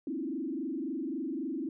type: tone with frequency modulation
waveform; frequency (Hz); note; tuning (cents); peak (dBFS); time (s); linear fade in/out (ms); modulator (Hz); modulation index
sine; 293.7; D4; 0; -32; 0.07-1.69; 2; 23.7; 2
effects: none